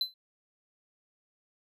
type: tone with exponential decay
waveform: triangle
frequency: 4050 Hz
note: B7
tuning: 43 cents sharp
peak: -22 dBFS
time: 0.01-0.14 s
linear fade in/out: 2 ms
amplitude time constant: 27 ms
effects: none